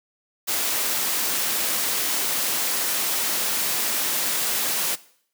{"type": "noise", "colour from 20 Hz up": "white", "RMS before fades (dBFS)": -24, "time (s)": [0.47, 4.96], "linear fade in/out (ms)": 20, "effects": ["noise-tail reverb RT60 0.6 s tail -19 dB re dry", "high-pass 200 Hz 12 dB/octave"]}